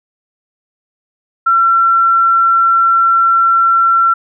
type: tone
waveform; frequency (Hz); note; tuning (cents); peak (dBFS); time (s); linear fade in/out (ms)
sine; 1355; E6; +47; -7; 1.46-4.14; 10
effects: none